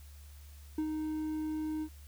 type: tone with ADSR envelope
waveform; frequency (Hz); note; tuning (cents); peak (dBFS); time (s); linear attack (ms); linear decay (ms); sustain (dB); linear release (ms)
triangle; 310; D#4; -6; -27; 0.78-1.89; 4; 73; -4; 66
effects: added 72 Hz sine -49 dBFS peak until 2.07 s + white hiss -61 dBFS RMS until 2.07 s